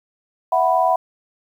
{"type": "chord", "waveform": "sine", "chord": "E suspended second", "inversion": "none", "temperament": "equal", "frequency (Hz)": [659.3, 740, 987.8], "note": ["E5", "F#5", "B5"], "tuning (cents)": [0, 0, 0], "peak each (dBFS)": [-19, -17, -19], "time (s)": [0.52, 0.96], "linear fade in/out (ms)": 5, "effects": ["8-bit"]}